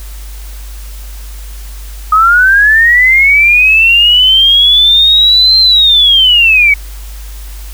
sine linear two-way sweep, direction up then down, 1244.5 to 4152 to 2230 Hz, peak -3 dBFS, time 2.12-6.74 s, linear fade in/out 5 ms, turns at 5.59 s, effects added 50 Hz sine -23 dBFS peak until 7.73 s + white hiss -35 dBFS RMS until 7.73 s

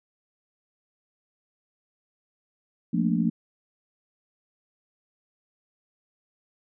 sine chord, Bb major seventh, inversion second, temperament just, 174.81 / 218.5 / 233.1 / 291.4 Hz, F3 / A3 / Bb3 / D4, +2 / -12 / 0 / -13 cents, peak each -25 / -27 / -26 / -30 dBFS, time 2.93-3.3 s, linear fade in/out 10 ms, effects none

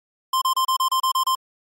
square tone bursts, 1046.5 Hz, C6, in tune, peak -18 dBFS, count 9, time 0.33-1.352 s, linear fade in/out 5 ms, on 86 ms, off 31 ms, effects MP3 64 kbps

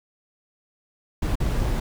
brown noise with dropouts, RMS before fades -23 dBFS, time 1.22-1.8 s, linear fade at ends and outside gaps 5 ms, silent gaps 1.355-1.401 s, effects none

